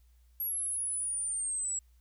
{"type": "linear sweep", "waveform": "sine", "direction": "down", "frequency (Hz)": [11540, 7660], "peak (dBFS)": -31, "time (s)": [0.4, 1.79], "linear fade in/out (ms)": 2, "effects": ["added 60 Hz sine -59 dBFS peak until 2 s", "white hiss -75 dBFS RMS until 2 s"]}